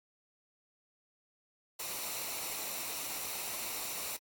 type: noise with comb filter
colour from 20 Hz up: white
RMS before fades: -39 dBFS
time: 1.79-4.17 s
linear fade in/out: 10 ms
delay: 0.61 ms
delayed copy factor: -0.5
effects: AAC 64 kbps